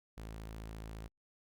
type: tone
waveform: sawtooth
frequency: 54.5 Hz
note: A1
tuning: 16 cents flat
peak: -40 dBFS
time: 0.17-1.08 s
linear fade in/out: 10 ms
effects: Opus 48 kbps